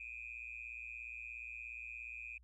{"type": "tone with amplitude modulation", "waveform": "sine", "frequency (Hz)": 2472, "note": "D#7", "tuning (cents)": -12, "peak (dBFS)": -40, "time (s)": [0, 2.38], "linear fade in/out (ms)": 5, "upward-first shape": "sine", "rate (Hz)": 117, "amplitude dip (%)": 100, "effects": ["tanh soft clip ceiling -36 dBFS", "added 60 Hz sine -61 dBFS peak until 2.43 s"]}